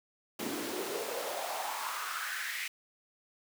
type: noise with high-pass filter sweep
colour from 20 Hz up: pink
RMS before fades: -37 dBFS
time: 0.39-2.68 s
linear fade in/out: 5 ms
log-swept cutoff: 240 to 2200 Hz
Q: 4.2
effects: none